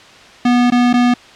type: tone with dropouts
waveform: square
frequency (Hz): 244.2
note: B3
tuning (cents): -19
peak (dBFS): -10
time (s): 0.45-1.14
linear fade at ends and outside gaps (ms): 5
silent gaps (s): 0.703-0.72 / 0.93-0.938
effects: white hiss -40 dBFS RMS until 1.35 s + low-pass 4000 Hz 12 dB/octave